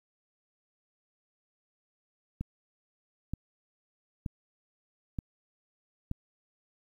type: click train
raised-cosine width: 5 ms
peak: -21 dBFS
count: 5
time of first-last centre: 2.41-6.114 s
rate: 1.08 Hz
effects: 10-bit